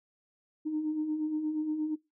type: beating tone pair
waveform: sine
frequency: 300.3 / 308.8 Hz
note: D4 / D#4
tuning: +39 / -13 cents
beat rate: 8.5 Hz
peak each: -38 / -29 dBFS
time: 0.65-1.96 s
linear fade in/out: 20 ms
effects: noise-tail reverb RT60 0.2 s tail -21 dB re dry + tanh soft clip ceiling -23 dBFS